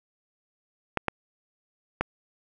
clicks, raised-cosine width 0.5 ms, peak -9 dBFS, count 3, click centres 0.973 / 1.083 / 2.01 s, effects none

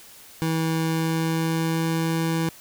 25% pulse tone with pitch glide, 161.8 to 163.49 Hz, E3 to E3, -32 to -14 cents, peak -18 dBFS, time 0.42-2.49 s, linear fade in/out 0 ms, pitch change +18 cents, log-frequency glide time 0.74-1.98 s, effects white hiss -47 dBFS RMS until 2.6 s

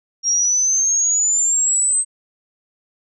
sine exponential sweep, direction up, 5588 to 8300 Hz, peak -14 dBFS, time 0.23-2.05 s, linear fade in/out 50 ms, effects none

